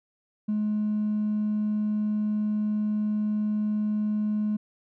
sine tone with hard clipping, 211.5 Hz, G#3, 32 cents sharp, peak -24 dBFS, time 0.48-4.57 s, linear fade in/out 10 ms, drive 1 dB, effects none

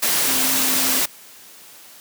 sine tone in noise, 261.6 Hz, C4, in tune, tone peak -29 dBFS, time 0.27-1 s, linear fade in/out 10 ms, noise white, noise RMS -19 dBFS, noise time 0.02-1.06 s, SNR -13 dB, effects white hiss -44 dBFS RMS until 2 s + high-pass 150 Hz 12 dB/octave

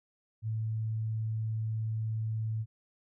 sine tone, 110.4 Hz, A2, 6 cents sharp, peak -30 dBFS, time 0.42-2.66 s, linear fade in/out 50 ms, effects none

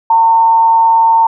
sine tone with amplitude modulation, 909 Hz, A#5, 44 cents flat, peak -4 dBFS, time 0.1-1.27 s, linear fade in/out 5 ms, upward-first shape sine, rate 171 Hz, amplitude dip 30%, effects none

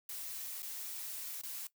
blue noise with dropouts, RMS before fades -43 dBFS, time 0.09-1.67 s, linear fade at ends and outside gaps 2 ms, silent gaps 0.622-0.628 / 1.414-1.434 s, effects noise-tail reverb RT60 0.1 s tail -17 dB re dry

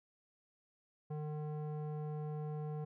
square tone with low-pass filter, 151.3 Hz, D#3, 48 cents flat, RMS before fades -41 dBFS, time 1.1-2.85 s, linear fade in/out 10 ms, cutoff 720 Hz, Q 1.2, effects none

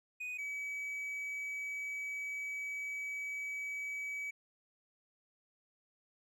triangle tone pair in turn, 2489 / 2281 Hz, D#7 / C#7, 0 / +49 cents, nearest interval major second, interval 151 cents, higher first, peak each -37 / -36 dBFS, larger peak second, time 0.2-0.38 / 0.38-4.31 s, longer second, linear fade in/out 10 ms, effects none

